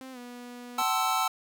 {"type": "tone with pitch glide", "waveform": "sawtooth", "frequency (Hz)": [261.6, 244.1], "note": ["C4", "B3"], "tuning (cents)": [0, -20], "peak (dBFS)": -37, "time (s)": [0.01, 0.82], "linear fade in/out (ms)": 0, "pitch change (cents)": -120, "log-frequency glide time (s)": [0.12, 0.18]}
{"type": "chord", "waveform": "square", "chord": "F# half-diminished seventh", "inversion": "none", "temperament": "equal with one note detuned", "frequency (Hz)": [757.3, 880, 1046.5, 1318.5], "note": ["F#5", "A5", "C6", "E6"], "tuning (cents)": [40, 0, 0, 0], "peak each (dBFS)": [-31, -32, -34, -29], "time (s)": [0.78, 1.28], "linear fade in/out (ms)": 5}
{"effects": []}